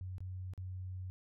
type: tone with dropouts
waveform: sine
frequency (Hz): 92.5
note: F#2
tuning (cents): 0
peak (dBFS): -40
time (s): 0.01-1.1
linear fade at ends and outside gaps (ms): 0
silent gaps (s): 0.182-0.205 / 0.536-0.577
effects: none